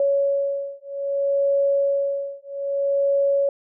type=beating tone pair; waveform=sine; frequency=558 / 558.62 Hz; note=C#5 / C#5; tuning=+11 / +13 cents; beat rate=0.62 Hz; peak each=-22 dBFS; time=0-3.49 s; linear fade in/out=2 ms; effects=none